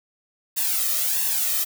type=noise with flanger; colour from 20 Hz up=blue; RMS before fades=-23 dBFS; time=0.56-1.65 s; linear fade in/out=20 ms; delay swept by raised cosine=1.1 to 1.63 ms; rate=1.5 Hz; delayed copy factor=+0.75; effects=none